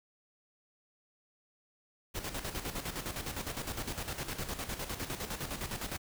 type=noise with tremolo; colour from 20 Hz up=pink; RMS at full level=-37 dBFS; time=2.14-5.98 s; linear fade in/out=20 ms; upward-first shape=square; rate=9.8 Hz; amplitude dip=60%; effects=none

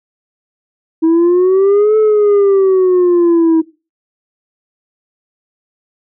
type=exponential two-way sweep; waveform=sine; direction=up then down; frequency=320.3 to 436.1 to 320.3 Hz; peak=-4 dBFS; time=1.02-3.62 s; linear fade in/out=20 ms; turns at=1.97 s; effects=noise-tail reverb RT60 0.3 s tail -20 dB re dry + tanh soft clip ceiling -6 dBFS

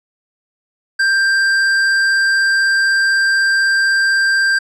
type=tone with hard clipping; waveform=sine; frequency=1581 Hz; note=G6; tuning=14 cents sharp; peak=-13 dBFS; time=0.99-4.59 s; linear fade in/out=10 ms; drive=9 dB; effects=resampled to 24000 Hz

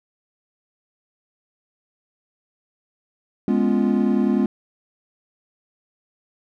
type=chord; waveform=triangle; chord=C# dominant seventh; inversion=second; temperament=equal; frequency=207.7 / 246.9 / 277.2 / 349.2 Hz; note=G#3 / B3 / C#4 / E#4; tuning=0 / 0 / 0 / 0 cents; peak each=-18 / -19 / -22 / -23 dBFS; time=3.48-4.46 s; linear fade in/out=2 ms; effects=none

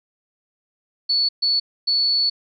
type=tone bursts at uneven times; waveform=sine; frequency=4435 Hz; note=C#8; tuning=in tune; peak=-16 dBFS; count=3; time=1.09-1.29 / 1.42-1.6 / 1.87-2.3 s; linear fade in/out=10 ms; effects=none

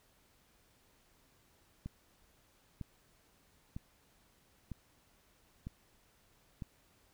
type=click train; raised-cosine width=5 ms; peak=-29 dBFS; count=6; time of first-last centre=1.86-6.622 s; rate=1.05 Hz; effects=pink hiss -69 dBFS RMS until 7.13 s

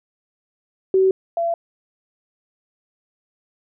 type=tone pair in turn; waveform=sine; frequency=380 / 677.1 Hz; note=F#4 / E5; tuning=+46 / +46 cents; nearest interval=minor seventh; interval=1000 cents; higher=second; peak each=-12 / -18 dBFS; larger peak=first; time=0.94-1.11 / 1.37-1.54 s; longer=neither; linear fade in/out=2 ms; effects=none

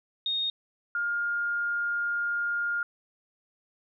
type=tone pair in turn; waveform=sine; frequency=3708 / 1412.8 Hz; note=A#7 / F6; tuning=-10 / +20 cents; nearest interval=octave + perfect fourth; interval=1670 cents; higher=first; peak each=-26 dBFS; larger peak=neither; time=0.26-0.5 / 0.95-2.83 s; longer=second; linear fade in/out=2 ms; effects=none

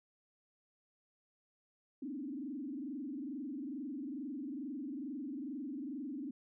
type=tone with frequency modulation; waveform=sine; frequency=277.2 Hz; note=C#4; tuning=in tune; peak=-39 dBFS; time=2.02-6.31 s; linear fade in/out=5 ms; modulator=22.3 Hz; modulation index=1.6; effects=none

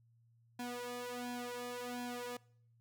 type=tone with flanger; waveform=sawtooth; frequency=244.6 Hz; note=B3; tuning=16 cents flat; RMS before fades=-43 dBFS; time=0.59-2.37 s; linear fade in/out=5 ms; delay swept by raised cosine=1.2 to 2.4 ms; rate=1.4 Hz; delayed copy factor=+1; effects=noise-tail reverb RT60 0.6 s tail -23 dB re dry + added 116 Hz sine -66 dBFS peak until 2.8 s

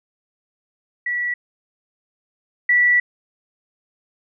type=tone pair in turn; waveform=sine; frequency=1945 / 1954.9 Hz; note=B6 / B6; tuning=-27 / -18 cents; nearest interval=unison; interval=9 cents; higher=second; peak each=-20 / -12 dBFS; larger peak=second; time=1.06-1.34 / 2.69-3 s; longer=second; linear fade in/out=5 ms; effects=none

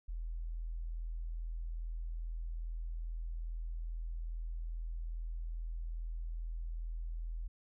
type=tone; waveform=sine; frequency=41.2 Hz; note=E1; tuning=in tune; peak=-37 dBFS; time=0.08-7.48 s; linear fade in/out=10 ms; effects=none

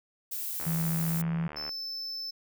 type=noise; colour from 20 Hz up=violet; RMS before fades=-35 dBFS; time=0.31-1.22 s; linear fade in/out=10 ms
type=click train; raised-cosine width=0.5 ms; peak=-26 dBFS; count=83; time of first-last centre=0.6-1.692 s; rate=75.1 Hz
type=tone with pitch glide; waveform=sine; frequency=164.81 to 166.63 Hz; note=E3 to E3; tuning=0 to +19 cents; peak=-27 dBFS; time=0.66-1.48 s; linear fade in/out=10 ms; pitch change=+19 cents; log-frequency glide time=1.07-1.29 s
type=tone; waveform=triangle; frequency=5274 Hz; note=E8; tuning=in tune; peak=-33 dBFS; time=1.56-2.31 s; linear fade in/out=10 ms
effects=none

